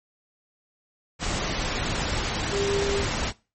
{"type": "tone in noise", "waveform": "sine", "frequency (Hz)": 400, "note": "G4", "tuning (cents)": 35, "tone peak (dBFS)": -24, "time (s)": [2.5, 3.05], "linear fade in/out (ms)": 50, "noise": "pink", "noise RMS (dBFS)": -27, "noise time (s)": [1.19, 3.33], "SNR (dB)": 0, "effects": ["noise-tail reverb RT60 0.3 s tail -21 dB re dry", "MP3 32 kbps"]}